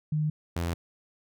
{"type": "tone pair in turn", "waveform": ["sine", "sawtooth"], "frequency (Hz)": [152.7, 85.16], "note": ["D#3", "F2"], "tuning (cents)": [-32, -43], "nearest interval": "minor seventh", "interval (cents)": 1011, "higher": "first", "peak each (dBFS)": -24, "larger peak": "neither", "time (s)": [[0.12, 0.3], [0.56, 0.74]], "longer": "neither", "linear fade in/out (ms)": 5, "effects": []}